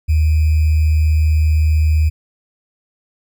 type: tone with sample-and-hold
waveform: sine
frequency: 77.7 Hz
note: D#2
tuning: 2 cents flat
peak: -10 dBFS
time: 0.08-2.1 s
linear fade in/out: 20 ms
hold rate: 2450 Hz
effects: none